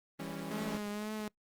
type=chord; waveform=sawtooth; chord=C# diminished; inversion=first; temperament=equal with one note detuned; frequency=164.81 / 198.73 / 277.2 Hz; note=E3 / G3 / C#4; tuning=0 / +24 / 0 cents; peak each=-39 dBFS; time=0.19-0.78 s; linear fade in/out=10 ms
type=tone with vibrato; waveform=sawtooth; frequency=210.9 Hz; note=G#3; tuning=27 cents sharp; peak=-33 dBFS; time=0.51-1.28 s; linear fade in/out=2 ms; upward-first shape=triangle; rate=2 Hz; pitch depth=47 cents each way
effects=noise-tail reverb RT60 0.1 s tail -22 dB re dry + Opus 24 kbps